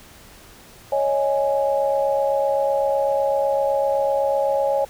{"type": "chord", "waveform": "sine", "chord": "C# suspended second", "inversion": "none", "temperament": "equal", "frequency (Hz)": [554.4, 622.3, 830.6], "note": ["C#5", "D#5", "G#5"], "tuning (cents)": [0, 0, 0], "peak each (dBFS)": [-19, -25, -24], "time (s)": [0.92, 4.85], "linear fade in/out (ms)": 5, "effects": ["pink hiss -46 dBFS RMS until 4.89 s"]}